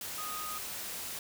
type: tone in noise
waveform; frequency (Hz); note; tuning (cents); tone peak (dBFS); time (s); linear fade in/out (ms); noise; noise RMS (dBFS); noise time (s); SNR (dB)
sine; 1244.5; D#6; 0; -39; 0.18-0.58; 2; white; -40; 0.01-1.19; -2
effects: none